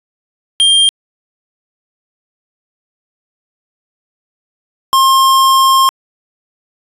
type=tone pair in turn; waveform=square; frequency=3194 / 1065.9 Hz; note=G7 / C6; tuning=+32 / +32 cents; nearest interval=octave + perfect fifth; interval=1900 cents; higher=first; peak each=-7 dBFS; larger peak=neither; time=0.6-0.89 / 4.93-5.89 s; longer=second; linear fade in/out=0 ms; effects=resampled to 32000 Hz